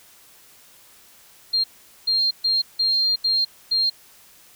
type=tone bursts at uneven times; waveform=sine; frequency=4199 Hz; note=C8; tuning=5 cents sharp; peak=-17 dBFS; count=6; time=1.53-1.64 / 2.07-2.31 / 2.44-2.62 / 2.79-3.16 / 3.24-3.45 / 3.71-3.9 s; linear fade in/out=10 ms; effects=white hiss -51 dBFS RMS until 4.55 s